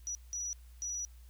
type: tone bursts at uneven times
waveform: sine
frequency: 5860 Hz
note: F#8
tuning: 18 cents flat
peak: -35 dBFS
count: 3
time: 0.07-0.15 / 0.33-0.53 / 0.82-1.05 s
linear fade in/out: 0 ms
effects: added 60 Hz sine -51 dBFS peak until 1.29 s + white hiss -67 dBFS RMS until 1.29 s